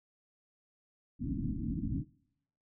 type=low-pass noise; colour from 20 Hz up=white; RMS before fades=-35 dBFS; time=1.19-2.05 s; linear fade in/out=50 ms; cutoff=300 Hz; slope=96 dB/octave; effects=noise-tail reverb RT60 0.8 s tail -24 dB re dry